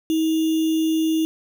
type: tone with sample-and-hold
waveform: sine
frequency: 319.5 Hz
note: D#4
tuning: 46 cents sharp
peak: -17 dBFS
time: 0.1-1.25 s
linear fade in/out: 0 ms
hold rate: 3150 Hz
effects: none